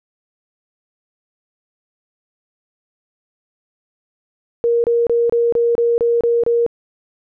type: tone bursts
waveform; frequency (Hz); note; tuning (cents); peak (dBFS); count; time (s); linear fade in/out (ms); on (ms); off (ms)
sine; 470; A#4; +14; -12; 9; 4.64-6.664; 0; 200; 28
effects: none